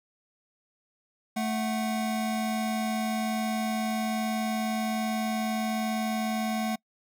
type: tone pair together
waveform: square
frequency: 219.7 / 739 Hz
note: A3 / F#5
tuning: -2 / -2 cents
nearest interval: octave + major sixth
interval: 2100 cents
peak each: -29 / -33 dBFS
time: 1.36-6.76 s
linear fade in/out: 10 ms
effects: noise-tail reverb RT60 0.1 s tail -26 dB re dry